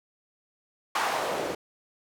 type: noise with band-pass filter sweep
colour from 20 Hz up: white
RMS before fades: -29 dBFS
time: 0.95-1.55 s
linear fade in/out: 5 ms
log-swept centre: 1100 to 380 Hz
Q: 1.9
effects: none